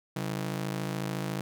sawtooth ring-modulated tone, 159.2 Hz, D#3, 40 cents sharp, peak -24 dBFS, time 0.16-1.41 s, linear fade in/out 0 ms, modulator 27 Hz, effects none

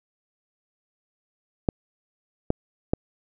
clicks, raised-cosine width 2 ms, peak -7 dBFS, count 3, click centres 1.688 / 2.504 / 2.935 s, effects none

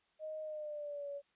sine tone with pitch glide, 622.3 to 567.4 Hz, D#5 to C#5, 0 to +40 cents, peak -40 dBFS, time 0.19-1.22 s, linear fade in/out 50 ms, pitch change -160 cents, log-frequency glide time 0.42-1.09 s, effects white hiss -75 dBFS RMS until 1.35 s + resampled to 8000 Hz

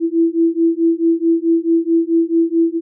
sine beating tone pair, 329.6 / 334.2 Hz, E4 / E4, 0 / +24 cents, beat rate 4.6 Hz, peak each -15 dBFS, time 0-2.81 s, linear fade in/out 50 ms, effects none

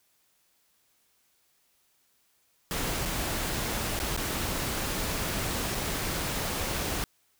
pink noise with dropouts, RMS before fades -31 dBFS, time 2.71-7.04 s, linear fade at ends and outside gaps 0 ms, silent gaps 3.052-3.057 / 3.991-4 / 4.165-4.175 / 5.748-5.752 s, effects white hiss -69 dBFS RMS until 7.39 s

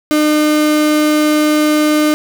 35% pulse tone, 303 Hz, D#4, 46 cents flat, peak -8 dBFS, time 0.11-2.14 s, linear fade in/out 0 ms, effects none

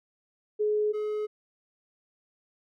sine / triangle tone pair in turn, 422.6 / 424.1 Hz, G#4 / G#4, +30 / +36 cents, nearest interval unison, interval 6 cents, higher second, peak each -23 / -26 dBFS, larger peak first, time 0.59-0.93 / 0.93-1.27 s, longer neither, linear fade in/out 20 ms, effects none

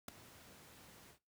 pink noise with ADSR envelope, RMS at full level -41 dBFS, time 0.08-1.19 s, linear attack 4 ms, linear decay 6 ms, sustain -18 dB, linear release 98 ms, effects noise-tail reverb RT60 0.3 s tail -21 dB re dry + high-pass 80 Hz 12 dB/octave

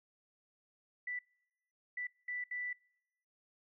sine tone bursts at uneven times, 1975.5 Hz, B6, in tune, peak -37 dBFS, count 4, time 1.07-1.19 / 1.97-2.07 / 2.28-2.44 / 2.51-2.73 s, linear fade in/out 5 ms, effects noise-tail reverb RT60 0.9 s tail -26 dB re dry

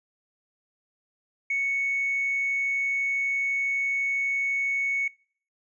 sine tone with hard clipping, 2217 Hz, C#7, in tune, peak -24 dBFS, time 1.5-5.08 s, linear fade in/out 5 ms, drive 1 dB, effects noise-tail reverb RT60 0.5 s tail -24 dB re dry + resampled to 22050 Hz

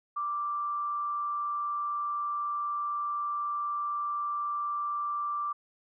sine tone with amplitude modulation, 1174 Hz, D6, 1 cent flat, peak -28 dBFS, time 0.16-5.53 s, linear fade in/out 10 ms, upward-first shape sine, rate 187 Hz, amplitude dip 25%, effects none

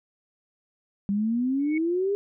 sine exponential sweep, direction up, 196 to 411.2 Hz, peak -22 dBFS, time 1.09-2.15 s, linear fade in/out 0 ms
sine tone with exponential growth, 2217 Hz, C#7, in tune, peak -29 dBFS, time 1.59-1.78 s, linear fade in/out 5 ms, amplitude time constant 40 ms
effects none

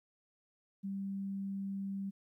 sine tone, 196 Hz, G3, in tune, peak -36 dBFS, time 0.83-2.11 s, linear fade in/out 20 ms, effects 13-bit

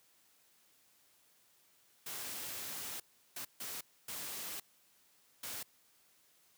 white noise bursts at uneven times, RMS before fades -43 dBFS, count 5, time 2.06-3 / 3.36-3.45 / 3.6-3.81 / 4.08-4.6 / 5.43-5.63 s, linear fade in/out 5 ms, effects white hiss -69 dBFS RMS until 6.57 s + high-pass 80 Hz 12 dB/octave

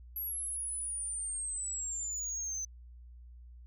sine exponential sweep, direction down, 11710 to 6110 Hz, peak -32 dBFS, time 0.16-2.65 s, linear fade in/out 5 ms, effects tanh soft clip ceiling -34 dBFS + added 60 Hz sine -49 dBFS peak until 3.66 s

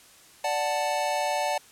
square chord, D major, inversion none, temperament equal, 587.3 / 740 / 880 Hz, D5 / F#5 / A5, 0 / 0 / 0 cents, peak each -30 dBFS, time 0.44-1.58 s, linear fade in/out 5 ms, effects white hiss -53 dBFS RMS until 1.71 s + low-pass 11000 Hz 12 dB/octave

